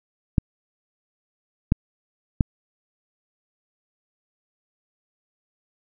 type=clicks; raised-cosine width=5 ms; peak=-4 dBFS; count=3; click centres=0.382 / 1.721 / 2.408 s; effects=none